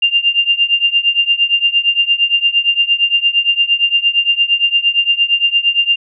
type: tone with tremolo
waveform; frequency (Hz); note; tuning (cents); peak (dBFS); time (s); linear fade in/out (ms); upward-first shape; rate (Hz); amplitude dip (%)
sine; 2794; F7; 0; -6; 0.02-5.96; 5; triangle; 8.7; 95
effects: none